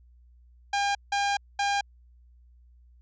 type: tone bursts at uneven times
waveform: sawtooth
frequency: 805 Hz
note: G5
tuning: 46 cents sharp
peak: -20 dBFS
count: 3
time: 0.73-0.95 / 1.12-1.37 / 1.59-1.81 s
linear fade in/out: 5 ms
effects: added 60 Hz sine -53 dBFS peak until 3.01 s + resampled to 16000 Hz